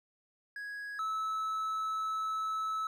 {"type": "tone pair in turn", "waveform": "triangle", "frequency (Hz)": [1661.2, 1302.2], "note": ["G#6", "E6"], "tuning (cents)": [0, -22], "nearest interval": "major third", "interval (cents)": 422, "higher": "first", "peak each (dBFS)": [-37, -30], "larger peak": "second", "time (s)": [[0.56, 0.99], [0.99, 2.87]], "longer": "second", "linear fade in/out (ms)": 2, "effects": []}